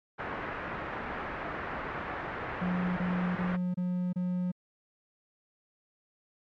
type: low-pass noise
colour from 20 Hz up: white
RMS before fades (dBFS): -37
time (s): 0.18-3.57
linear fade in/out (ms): 20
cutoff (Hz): 1800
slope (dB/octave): 24
type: tone bursts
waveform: triangle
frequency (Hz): 180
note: F#3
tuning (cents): -47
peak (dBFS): -26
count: 5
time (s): 2.61-4.518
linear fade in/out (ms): 10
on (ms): 360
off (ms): 27
effects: MP3 64 kbps